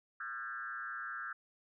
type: tone with frequency modulation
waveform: sine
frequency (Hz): 1480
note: F#6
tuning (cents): 0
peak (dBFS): -39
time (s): 0.2-1.33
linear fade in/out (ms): 5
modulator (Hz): 125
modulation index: 1.7
effects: none